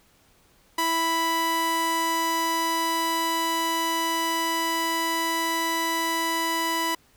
sawtooth tone pair together, 329.6 / 988.7 Hz, E4 / B5, 0 / +2 cents, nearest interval octave + perfect fifth, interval 1902 cents, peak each -26 / -20 dBFS, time 0.78-6.95 s, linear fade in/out 5 ms, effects pink hiss -60 dBFS RMS until 7.16 s

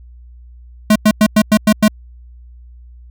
square tone bursts, 213.6 Hz, G#3, 49 cents sharp, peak -7 dBFS, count 7, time 0.9-1.881 s, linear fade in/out 5 ms, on 57 ms, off 97 ms, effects added 60 Hz sine -36 dBFS peak until 3.1 s

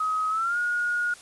sine tone with pitch glide, 1267 to 1438.7 Hz, D#6 to F#6, +31 to -49 cents, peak -23 dBFS, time 0-1.14 s, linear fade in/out 5 ms, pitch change +220 cents, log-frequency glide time 0.29-0.58 s, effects white hiss -48 dBFS RMS until 1.21 s + resampled to 24000 Hz

